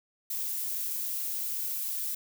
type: noise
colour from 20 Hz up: violet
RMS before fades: -33 dBFS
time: 0.3-2.15 s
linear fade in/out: 5 ms
effects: none